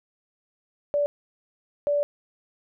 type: tone bursts at uneven times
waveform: sine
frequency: 580 Hz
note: D5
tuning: 22 cents flat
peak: -20 dBFS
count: 2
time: 0.94-1.06 / 1.87-2.03 s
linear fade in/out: 0 ms
effects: none